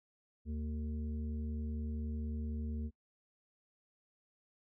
harmonic tone, 75.9 Hz, D#2, 42 cents flat, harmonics 1 / 3 / 5 / 6, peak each -37 / -42 / -57 / -57 dBFS, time 0.45-2.91 s, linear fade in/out 50 ms, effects noise-tail reverb RT60 0.1 s tail -26 dB re dry

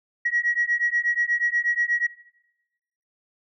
sine beating tone pair, 1905 / 1913.3 Hz, A#6 / A#6, +37 / +45 cents, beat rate 8.3 Hz, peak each -23 dBFS, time 0.25-2.07 s, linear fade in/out 10 ms, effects noise-tail reverb RT60 1.0 s tail -22 dB re dry + tanh soft clip ceiling -13 dBFS

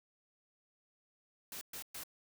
white noise bursts, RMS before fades -45 dBFS, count 3, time 1.52-2.036 s, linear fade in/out 2 ms, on 92 ms, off 120 ms, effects none

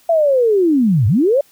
sine linear two-way sweep, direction down then up, 682 to 92.8 to 591 Hz, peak -10 dBFS, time 0.09-1.41 s, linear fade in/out 5 ms, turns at 1.07 s, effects white hiss -52 dBFS RMS until 1.51 s

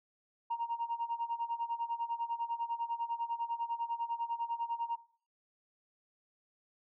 sine tone with tremolo, 933 Hz, A#5, 1 cent sharp, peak -29 dBFS, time 0.5-4.96 s, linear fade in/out 10 ms, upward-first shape sine, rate 10 Hz, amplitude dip 85%, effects noise-tail reverb RT60 0.5 s tail -19 dB re dry + tanh soft clip ceiling -28 dBFS

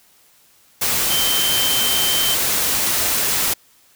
sine tone in noise, 3107 Hz, G7, 16 cents flat, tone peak -20 dBFS, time 1.1-2.35 s, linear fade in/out 10 ms, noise white, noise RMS -19 dBFS, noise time 0.81-3.54 s, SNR -4 dB, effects white hiss -54 dBFS RMS until 3.95 s

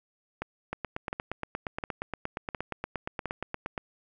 two click trains, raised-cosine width 0.5 ms, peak -17 / -17 dBFS, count 27 / 5, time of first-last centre 0.73-3.778 / 0.42-3.257 s, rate 8.53 / 1.41 Hz, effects none

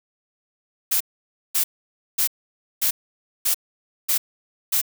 blue noise bursts, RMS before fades -20 dBFS, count 7, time 0.91-4.815 s, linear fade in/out 10 ms, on 95 ms, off 540 ms, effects none

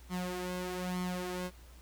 sawtooth tone with flanger, 181.1 Hz, F#3, 37 cents flat, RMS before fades -37 dBFS, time 0.09-1.51 s, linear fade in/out 50 ms, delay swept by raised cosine 0.92 to 3.62 ms, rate 1.1 Hz, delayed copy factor +0.65, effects added 60 Hz sine -52 dBFS peak until 1.81 s + pink hiss -60 dBFS RMS until 1.81 s

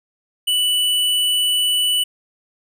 square tone, 2968 Hz, F#7, 5 cents sharp, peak -16 dBFS, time 0.47-2.04 s, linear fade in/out 10 ms, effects none

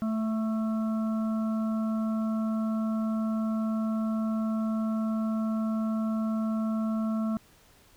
harmonic tone with a mistuned harmonic, 220 Hz, A3, in tune, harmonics 1 / 3 / 5 / 6, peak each -26 / -39 / -44 / -43 dBFS, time 0.02-7.37 s, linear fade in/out 0 ms, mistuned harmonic 6, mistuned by +17 cents, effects pink hiss -59 dBFS RMS until 7.96 s

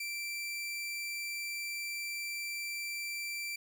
sawtooth tone, 2345 Hz, D7, 3 cents flat, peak -33 dBFS, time 0-3.56 s, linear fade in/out 5 ms, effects none

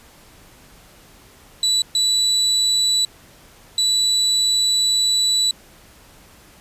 35% pulse tone bursts at uneven times, 3951 Hz, B7, in tune, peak -13 dBFS, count 3, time 1.63-1.82 / 1.95-3.05 / 3.78-5.51 s, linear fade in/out 2 ms, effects pink hiss -48 dBFS RMS until 6.6 s + resampled to 32000 Hz

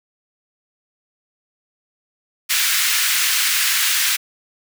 pink high-pass noise, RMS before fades -18 dBFS, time 2.49-4.17 s, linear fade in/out 20 ms, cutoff 1600 Hz, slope 24 dB/octave, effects none

